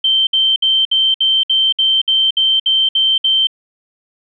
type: tone bursts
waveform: sine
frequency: 3119 Hz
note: G7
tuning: 9 cents flat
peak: -10 dBFS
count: 12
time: 0.04-3.471 s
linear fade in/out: 5 ms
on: 230 ms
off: 61 ms
effects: none